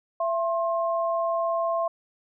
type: tone pair together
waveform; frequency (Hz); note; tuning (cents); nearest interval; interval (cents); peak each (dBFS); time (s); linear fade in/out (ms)
sine; 669.8 / 1064; E5 / C6; +27 / +29; minor sixth; 802; -24 / -28; 0.2-1.88; 5
effects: none